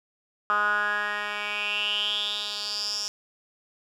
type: tone with band-pass filter sweep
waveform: 10% pulse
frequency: 207.4 Hz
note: G#3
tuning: 2 cents flat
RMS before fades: -28 dBFS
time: 0.5-3.08 s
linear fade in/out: 0 ms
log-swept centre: 1300 to 5700 Hz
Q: 7.3
effects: none